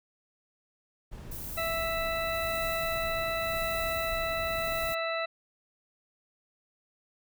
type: noise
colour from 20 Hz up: brown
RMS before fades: -41 dBFS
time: 1.11-4.94 s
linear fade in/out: 20 ms
type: noise with tremolo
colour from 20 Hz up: violet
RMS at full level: -40 dBFS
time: 1.31-4.95 s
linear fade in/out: 10 ms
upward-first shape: sine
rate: 0.91 Hz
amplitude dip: 45%
type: harmonic tone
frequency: 659.3 Hz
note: E5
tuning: in tune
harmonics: 1 / 2 / 3 / 4 / 6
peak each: -32 / -35 / -37 / -38 / -40 dBFS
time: 1.57-5.26 s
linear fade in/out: 10 ms
effects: none